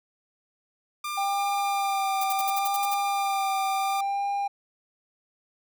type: tone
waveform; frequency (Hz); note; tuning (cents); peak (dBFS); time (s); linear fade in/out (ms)
sawtooth; 1196; D6; +31; -26; 1.04-4.01; 5
type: tone with vibrato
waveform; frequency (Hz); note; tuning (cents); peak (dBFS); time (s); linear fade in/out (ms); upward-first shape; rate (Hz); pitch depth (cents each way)
triangle; 789; G5; +11; -23; 1.17-4.48; 10; sine; 0.71; 31
type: noise bursts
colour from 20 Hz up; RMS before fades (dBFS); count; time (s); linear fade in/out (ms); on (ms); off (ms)
violet; -31; 9; 2.21-2.943; 5; 29; 59
effects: none